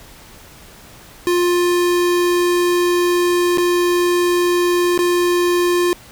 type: tone with dropouts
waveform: square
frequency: 352.2 Hz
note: F4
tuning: 15 cents sharp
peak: -14 dBFS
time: 1.27-5.93 s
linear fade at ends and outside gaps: 0 ms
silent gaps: 3.574-3.582 / 4.977-4.99 s
effects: pink hiss -42 dBFS RMS until 6.11 s